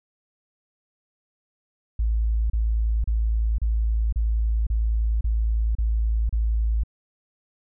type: tone bursts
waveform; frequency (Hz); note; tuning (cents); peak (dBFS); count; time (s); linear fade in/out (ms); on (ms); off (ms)
sine; 55.2; A1; +6; -19; 9; 1.99-6.836; 5; 510; 32
effects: none